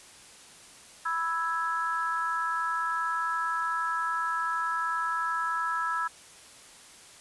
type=chord; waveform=sine; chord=E major; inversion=second; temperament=equal; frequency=987.8 / 1318.5 / 1661.2 Hz; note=B5 / E6 / G#6; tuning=0 / 0 / 0 cents; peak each=-33 / -29 / -33 dBFS; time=1.05-6.08 s; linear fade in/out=10 ms; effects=white hiss -51 dBFS RMS until 7.2 s + resampled to 24000 Hz